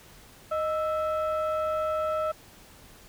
sine tone pair together, 622.2 / 1318.5 Hz, D#5 / E6, 0 / 0 cents, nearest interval octave + minor second, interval 1300 cents, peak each -25 / -28 dBFS, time 0.51-2.32 s, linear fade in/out 10 ms, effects tanh soft clip ceiling -22 dBFS + pink hiss -52 dBFS RMS until 3.08 s

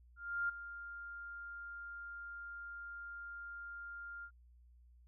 sine tone with ADSR envelope, 1400 Hz, F6, 4 cents sharp, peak -32 dBFS, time 0.16-4.31 s, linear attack 330 ms, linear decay 11 ms, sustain -13 dB, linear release 72 ms, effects added 60 Hz sine -60 dBFS peak until 5.07 s

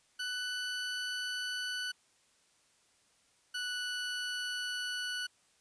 20% pulse tone pair in turn, 1491 / 1479.8 Hz, F#6 / F#6, +13 / 0 cents, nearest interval unison, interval 13 cents, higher first, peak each -30 / -30 dBFS, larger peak neither, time 0.19-1.92 / 3.54-5.27 s, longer neither, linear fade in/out 10 ms, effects white hiss -69 dBFS RMS until 5.6 s + resampled to 22050 Hz

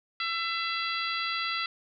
harmonic tone, 671 Hz, E5, 31 cents sharp, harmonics 2 / 3 / 4 / 5 / 6 / 7, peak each -33 / -35 / -36 / -37 / -38 / -38 dBFS, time 0.2-1.66 s, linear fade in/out 2 ms, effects none

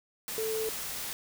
sine tone in noise, 440 Hz, A4, in tune, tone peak -30 dBFS, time 0.38-0.69 s, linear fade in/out 0 ms, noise white, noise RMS -37 dBFS, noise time 0.28-1.13 s, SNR +4 dB, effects none

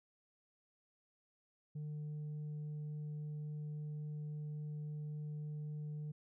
sine tone, 150.3 Hz, D3, 40 cents sharp, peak -38 dBFS, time 1.75-6.12 s, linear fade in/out 10 ms, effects tanh soft clip ceiling -40 dBFS

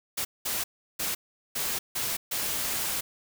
white noise bursts at uneven times, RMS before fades -30 dBFS, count 6, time 0.17-0.25 / 0.45-0.64 / 0.99-1.15 / 1.55-1.79 / 1.95-2.17 / 2.31-3.01 s, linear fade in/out 10 ms, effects none

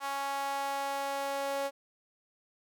sawtooth tone with high-pass filter sweep, 277.2 Hz, C#4, in tune, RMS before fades -34 dBFS, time 0-1.71 s, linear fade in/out 50 ms, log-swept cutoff 940 to 600 Hz, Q 3.3, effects none

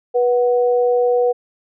sine tone pair together, 488.2 / 740 Hz, B4 / F#5, -20 / 0 cents, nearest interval perfect fifth, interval 720 cents, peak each -13 / -22 dBFS, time 0.14-1.33 s, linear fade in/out 20 ms, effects none

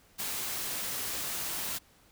white noise, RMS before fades -35 dBFS, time 0.18-1.79 s, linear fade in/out 20 ms, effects pink hiss -62 dBFS RMS until 2.11 s

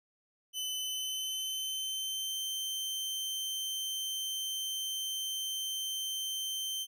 sawtooth tone with pitch glide, 3030 to 3110 Hz, F#7 to G7, +40 to -14 cents, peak -31 dBFS, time 0.53-6.87 s, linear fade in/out 50 ms, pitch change +46 cents, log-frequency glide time 0.77-2.36 s, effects none

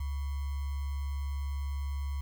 sine tone with sample-and-hold, 70 Hz, C#2, 18 cents sharp, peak -31 dBFS, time 0-2.21 s, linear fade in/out 5 ms, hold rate 1050 Hz, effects none

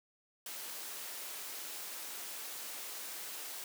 white high-pass noise, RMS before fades -44 dBFS, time 0.46-3.64 s, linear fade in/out 2 ms, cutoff 320 Hz, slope 12 dB/octave, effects none

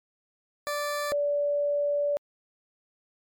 20% pulse / sine tone pair in turn, 585 / 578.9 Hz, D5 / D5, -7 / -25 cents, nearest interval unison, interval 18 cents, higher first, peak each -23 dBFS, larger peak neither, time 0.67-1.12 / 1.12-2.17 s, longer second, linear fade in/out 0 ms, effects MP3 96 kbps

